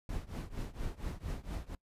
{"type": "noise with tremolo", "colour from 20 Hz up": "brown", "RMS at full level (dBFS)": -36, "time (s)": [0.09, 1.75], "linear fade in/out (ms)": 2, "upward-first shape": "triangle", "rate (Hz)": 4.3, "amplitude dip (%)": 95, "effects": ["noise-tail reverb RT60 0.1 s tail -24 dB re dry", "resampled to 32000 Hz"]}